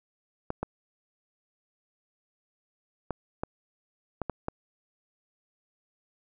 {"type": "clicks", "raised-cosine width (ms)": 1, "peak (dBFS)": -16, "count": 7, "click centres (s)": [0.504, 0.63, 3.107, 3.435, 4.217, 4.297, 4.484], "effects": []}